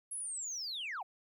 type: linear sweep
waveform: sine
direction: down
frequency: 10840 to 659.3 Hz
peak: -36 dBFS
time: 0.11-1.03 s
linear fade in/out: 10 ms
effects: tanh soft clip ceiling -35 dBFS + 13-bit